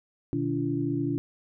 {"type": "tone cluster", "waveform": "sine", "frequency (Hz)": [125.2, 154.6, 286.1, 340.1], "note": ["B2", "D#3", "D4", "F4"], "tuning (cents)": [24, -11, -45, -46], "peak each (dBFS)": [-32, -34, -28, -32], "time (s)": [0.33, 1.18], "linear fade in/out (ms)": 0, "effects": []}